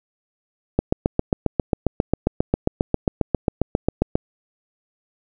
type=click train; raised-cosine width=2 ms; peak=-3 dBFS; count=26; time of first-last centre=0.79-4.155 s; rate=7.43 Hz; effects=none